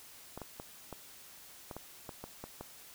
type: clicks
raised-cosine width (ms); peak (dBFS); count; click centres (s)
1; -28; 10; 0.376 / 0.417 / 0.599 / 0.927 / 1.712 / 1.766 / 2.092 / 2.24 / 2.44 / 2.61
effects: white hiss -54 dBFS RMS until 2.94 s